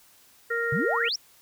harmonic tone, 466.2 Hz, A#4, in tune, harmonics 1 / 3 / 4, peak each -29 / -29 / -29 dBFS, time 0.5-1.09 s, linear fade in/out 10 ms
sine exponential sweep, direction up, 123.47 to 5920 Hz, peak -25 dBFS, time 0.72-1.16 s, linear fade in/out 5 ms
effects white hiss -57 dBFS RMS until 1.41 s

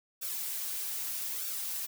blue noise with flanger, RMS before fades -36 dBFS, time 0.21-1.87 s, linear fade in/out 20 ms, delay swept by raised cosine 0.98 to 6.28 ms, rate 0.8 Hz, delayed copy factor -0.55, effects none

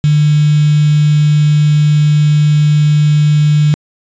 sine tone with quantisation, 149.4 Hz, D3, 30 cents sharp, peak -6 dBFS, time 0.04-3.74 s, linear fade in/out 0 ms, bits 4, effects resampled to 16000 Hz

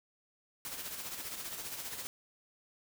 white noise with tremolo, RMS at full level -40 dBFS, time 0.65-2.07 s, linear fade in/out 0 ms, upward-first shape sine, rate 15 Hz, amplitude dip 50%, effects none

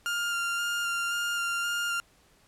30% pulse tone with vibrato, 1400 Hz, F6, 4 cents sharp, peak -25 dBFS, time 0.06-2 s, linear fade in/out 0 ms, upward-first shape square, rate 1.9 Hz, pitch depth 10 cents each way, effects pink hiss -62 dBFS RMS until 2.47 s + low-pass 12000 Hz 12 dB/octave

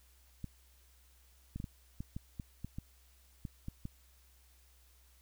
clicks, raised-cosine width 5 ms, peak -28 dBFS, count 12, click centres 0.443 / 1.56 / 1.601 / 1.642 / 2.005 / 2.165 / 2.398 / 2.646 / 2.785 / 3.452 / 3.684 / 3.854 s, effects added 63 Hz sine -63 dBFS peak until 5.21 s + white hiss -68 dBFS RMS until 5.21 s

